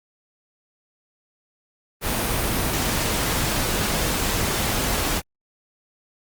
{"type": "noise", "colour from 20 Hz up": "pink", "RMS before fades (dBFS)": -23, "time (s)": [2.01, 5.22], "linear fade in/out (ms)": 50, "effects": ["Opus 32 kbps"]}